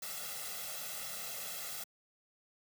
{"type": "noise with comb filter", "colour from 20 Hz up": "white", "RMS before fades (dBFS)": -42, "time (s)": [0.02, 1.84], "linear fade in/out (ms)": 5, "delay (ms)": 1.5, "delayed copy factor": 1, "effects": ["high-pass 150 Hz 12 dB/octave"]}